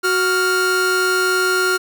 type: tone pair together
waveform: 45% pulse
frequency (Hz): 370.8 / 1400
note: F#4 / F6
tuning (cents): +4 / +4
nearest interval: octave + major seventh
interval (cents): 2300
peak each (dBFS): -19 / -17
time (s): 0.03-1.78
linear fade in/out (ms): 20
effects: none